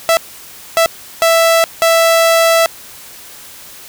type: tone bursts at uneven times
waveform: sawtooth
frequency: 661 Hz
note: E5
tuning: 5 cents sharp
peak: -4 dBFS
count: 4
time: 0.09-0.17 / 0.77-0.86 / 1.22-1.64 / 1.82-2.66 s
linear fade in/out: 0 ms
effects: white hiss -35 dBFS RMS until 3.88 s